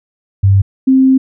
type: tone pair in turn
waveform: sine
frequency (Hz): 98 / 263.4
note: G2 / C4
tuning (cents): 0 / +12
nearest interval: octave + perfect fourth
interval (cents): 1712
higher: second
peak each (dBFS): -5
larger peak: neither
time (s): 0.43-0.62 / 0.87-1.18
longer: second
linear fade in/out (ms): 10
effects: none